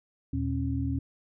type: tone cluster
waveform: sine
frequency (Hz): 78.6 / 118.6 / 272.2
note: D#2 / A#2 / C#4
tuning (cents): +18 / +30 / -31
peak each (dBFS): -31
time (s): 0.33-0.99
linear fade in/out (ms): 5
effects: none